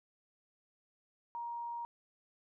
sine tone, 942 Hz, A#5, 18 cents sharp, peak -38 dBFS, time 1.35-1.85 s, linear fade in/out 0 ms, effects none

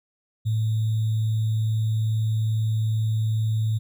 sine tone with sample-and-hold, 109.7 Hz, A2, 5 cents flat, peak -20 dBFS, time 0.45-3.79 s, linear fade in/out 20 ms, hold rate 3675 Hz, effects none

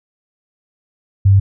sine tone, 98 Hz, G2, in tune, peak -6 dBFS, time 1.25-1.4 s, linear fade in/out 10 ms, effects none

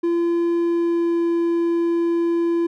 triangle tone with pitch glide, 341 to 338.8 Hz, F4 to E4, -41 to +48 cents, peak -15 dBFS, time 0.03-2.67 s, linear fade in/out 10 ms, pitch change -11 cents, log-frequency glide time 0.56-1.23 s, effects none

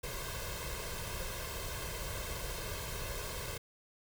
pink noise with comb filter, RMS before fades -40 dBFS, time 0.03-3.58 s, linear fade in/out 10 ms, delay 1.9 ms, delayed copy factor +0.75, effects none

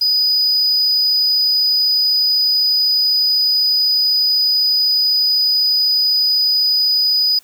triangle tone, 4966 Hz, D#8, 4 cents flat, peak -11 dBFS, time 0.01-7.39 s, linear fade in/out 5 ms, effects white hiss -50 dBFS RMS until 7.43 s

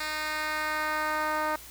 10% pulse tone with band-pass filter sweep, 307.5 Hz, D#4, 20 cents flat, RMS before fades -30 dBFS, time 0-1.56 s, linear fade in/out 5 ms, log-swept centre 3200 to 930 Hz, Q 0.91, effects added 60 Hz sine -53 dBFS peak until 1.7 s + white hiss -47 dBFS RMS until 1.7 s

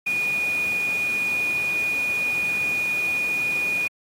sine tone in noise, 2456 Hz, D#7, 23 cents flat, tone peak -21 dBFS, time 0.06-3.88 s, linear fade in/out 10 ms, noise pink, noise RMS -37 dBFS, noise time 0.06-3.88 s, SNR +13 dB, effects high-pass 150 Hz 12 dB/octave + AAC 48 kbps

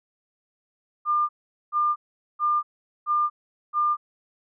sine tone bursts, 1200 Hz, D6, 37 cents sharp, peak -19 dBFS, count 5, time 1.05-3.97 s, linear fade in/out 50 ms, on 240 ms, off 430 ms, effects none

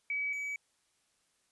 sine / triangle tone pair in turn, 2280 / 2280 Hz, C#7 / C#7, +48 / +48 cents, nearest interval unison, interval 0 cents, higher neither, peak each -31 / -33 dBFS, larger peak first, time 0.1-0.33 / 0.33-0.56 s, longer neither, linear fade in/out 2 ms, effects white hiss -74 dBFS RMS until 1.51 s + resampled to 24000 Hz

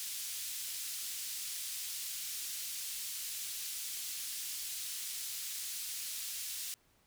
white band-pass noise, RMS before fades -41 dBFS, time 0-6.74 s, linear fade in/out 0 ms, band 3100 to 13000 Hz, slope 12 dB/octave, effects pink hiss -70 dBFS RMS until 7.06 s

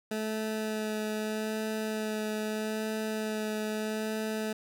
20% pulse tone with vibrato, 216.3 Hz, A3, 29 cents flat, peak -26 dBFS, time 0.11-4.53 s, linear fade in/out 5 ms, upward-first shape sine, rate 0.79 Hz, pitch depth 13 cents each way, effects none

